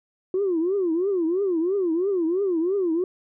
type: tone with vibrato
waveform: sine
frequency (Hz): 360.1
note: F#4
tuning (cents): -47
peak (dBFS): -19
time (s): 0.34-3.04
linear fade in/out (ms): 2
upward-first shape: triangle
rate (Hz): 3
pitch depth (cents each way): 240
effects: tanh soft clip ceiling -16 dBFS